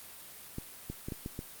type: clicks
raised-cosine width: 3 ms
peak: -24 dBFS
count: 6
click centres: 0.584 / 0.9 / 1.085 / 1.122 / 1.261 / 1.391 s
effects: white hiss -49 dBFS RMS until 1.6 s + Opus 32 kbps